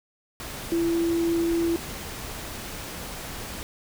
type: tone in noise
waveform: sine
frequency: 335.9 Hz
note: E4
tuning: 33 cents sharp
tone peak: -21 dBFS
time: 0.72-1.76 s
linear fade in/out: 0 ms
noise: pink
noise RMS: -36 dBFS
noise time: 0.4-3.63 s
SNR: +12 dB
effects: none